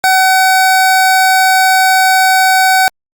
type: tone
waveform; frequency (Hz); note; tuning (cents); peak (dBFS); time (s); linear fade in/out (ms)
25% pulse; 756; F#5; +37; -3; 0.04-2.88; 0
effects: Opus 48 kbps